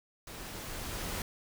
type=noise with level ramp; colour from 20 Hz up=pink; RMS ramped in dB=-45 to -36 dBFS; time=0.27-1.22 s; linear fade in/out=2 ms; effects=none